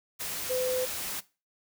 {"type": "tone in noise", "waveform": "sine", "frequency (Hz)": 508, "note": "B4", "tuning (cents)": 49, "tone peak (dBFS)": -27, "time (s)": [0.49, 0.86], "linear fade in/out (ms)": 20, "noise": "white", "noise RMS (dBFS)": -35, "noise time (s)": [0.19, 1.21], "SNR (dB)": 5, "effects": ["noise-tail reverb RT60 0.3 s tail -19 dB re dry"]}